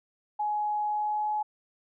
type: tone with pitch glide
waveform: sine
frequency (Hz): 840 to 846.8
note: G#5 to G#5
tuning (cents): +19 to +33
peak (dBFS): -26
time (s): 0.39-1.43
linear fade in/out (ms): 10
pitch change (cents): +14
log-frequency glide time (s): 0.86-1.3
effects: none